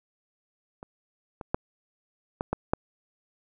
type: clicks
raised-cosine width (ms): 1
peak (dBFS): -27 / -23 / -10 / -14 / -12 / -8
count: 6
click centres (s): 0.829 / 1.412 / 1.545 / 2.409 / 2.53 / 2.735
effects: none